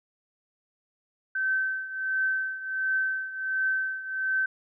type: tone with tremolo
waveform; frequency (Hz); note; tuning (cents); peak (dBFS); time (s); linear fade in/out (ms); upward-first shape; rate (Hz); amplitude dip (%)
sine; 1541; G6; -30; -22; 1.35-4.46; 5; triangle; 1.4; 80
effects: none